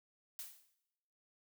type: noise with exponential decay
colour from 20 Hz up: blue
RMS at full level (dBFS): -43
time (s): 0.39-0.74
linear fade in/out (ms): 0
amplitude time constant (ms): 74
effects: noise-tail reverb RT60 0.9 s tail -17 dB re dry